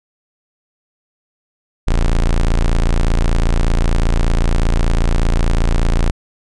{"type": "tone", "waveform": "40% pulse", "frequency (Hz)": 28.38, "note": "A#0", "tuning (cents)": -45, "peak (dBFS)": -10, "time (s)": [1.87, 6.11], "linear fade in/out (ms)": 10, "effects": ["resampled to 22050 Hz"]}